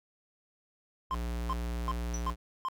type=tone; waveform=square; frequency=58.9 Hz; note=A#1; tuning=19 cents sharp; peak=-33 dBFS; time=1.1-2.36 s; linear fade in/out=50 ms
type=tone bursts; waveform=triangle; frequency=1046.5 Hz; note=C6; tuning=in tune; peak=-28 dBFS; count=5; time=1.11-2.685 s; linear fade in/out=0 ms; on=35 ms; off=350 ms
type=tone with exponential decay; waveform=sine; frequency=5910 Hz; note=F#8; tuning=3 cents flat; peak=-34 dBFS; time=2.14-2.26 s; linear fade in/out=2 ms; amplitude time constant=25 ms
effects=none